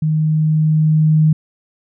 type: tone with level ramp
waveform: sine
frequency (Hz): 155.56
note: D#3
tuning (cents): 0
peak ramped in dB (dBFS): -13 to -8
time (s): 0.02-1.33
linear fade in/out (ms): 5
effects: none